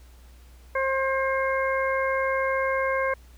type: harmonic tone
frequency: 533 Hz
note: C5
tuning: 32 cents sharp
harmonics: 1 / 2 / 3 / 4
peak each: -25 / -28 / -30 / -31 dBFS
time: 0.75-3.14 s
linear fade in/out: 5 ms
effects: added 61 Hz sine -47 dBFS peak until 3.37 s + pink hiss -58 dBFS RMS until 3.37 s